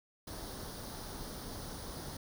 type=noise with comb filter; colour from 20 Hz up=pink; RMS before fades=-44 dBFS; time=0.27-2.17 s; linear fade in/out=5 ms; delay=0.2 ms; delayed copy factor=+0.65; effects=none